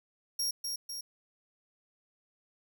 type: tone with echo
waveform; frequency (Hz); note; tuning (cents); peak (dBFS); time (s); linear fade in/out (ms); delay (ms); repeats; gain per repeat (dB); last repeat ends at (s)
sawtooth; 5588; F8; 0; -27; 0.39-0.51; 5; 250; 2; -4; 1.01
effects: none